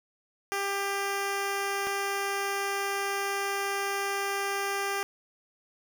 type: tone pair in turn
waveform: 10% pulse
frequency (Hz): 397.1 / 397.1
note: G4 / G4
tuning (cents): +22 / +22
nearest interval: unison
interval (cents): 0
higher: neither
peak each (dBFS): -20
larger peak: neither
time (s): 0.52-1.87 / 1.87-5.03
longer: second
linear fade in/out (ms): 0
effects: none